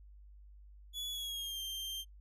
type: tone with pitch glide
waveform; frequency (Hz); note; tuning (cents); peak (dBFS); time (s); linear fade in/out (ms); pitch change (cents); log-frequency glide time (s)
40% pulse; 3406 to 3160; G#7 to G7; +43 to +13; -37; 0.93-2.05; 50; -130; 1.1-1.61
effects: noise-tail reverb RT60 0.1 s tail -24 dB re dry + added 50 Hz sine -53 dBFS peak until 2.2 s